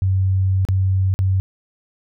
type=tone with dropouts; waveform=sine; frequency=95 Hz; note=F#2; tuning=46 cents sharp; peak=-14 dBFS; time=0.02-1.4 s; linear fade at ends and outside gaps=0 ms; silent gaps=0.651-0.687 / 1.14-1.19 s; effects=none